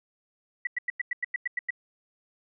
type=tone bursts; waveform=sine; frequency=1958 Hz; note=B6; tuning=15 cents flat; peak=-25 dBFS; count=10; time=0.65-1.706 s; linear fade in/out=5 ms; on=21 ms; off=94 ms; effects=none